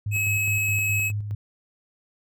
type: tone with tremolo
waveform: sine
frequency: 103.83 Hz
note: G#2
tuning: in tune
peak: -24 dBFS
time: 0.06-1.35 s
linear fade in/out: 5 ms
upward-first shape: square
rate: 4.8 Hz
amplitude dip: 45%
type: tone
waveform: square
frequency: 2567 Hz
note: E7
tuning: 47 cents flat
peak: -23 dBFS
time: 0.11-1.12 s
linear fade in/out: 50 ms
effects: none